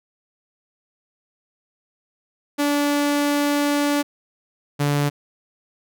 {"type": "tone pair in turn", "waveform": "sawtooth", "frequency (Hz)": [289.3, 144.65], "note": ["D4", "D3"], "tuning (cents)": [-26, -26], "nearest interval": "octave", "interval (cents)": 1200, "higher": "first", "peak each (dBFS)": -14, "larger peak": "neither", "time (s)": [[2.58, 4.03], [4.79, 5.1]], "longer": "first", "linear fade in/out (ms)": 20, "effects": []}